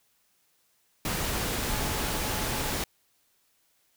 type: tone in noise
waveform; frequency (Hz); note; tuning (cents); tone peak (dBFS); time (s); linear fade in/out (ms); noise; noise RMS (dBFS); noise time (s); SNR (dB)
sine; 855; A5; -50; -41; 1.7-2.7; 2; pink; -30; 1.05-2.84; -14
effects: white hiss -69 dBFS RMS until 3.96 s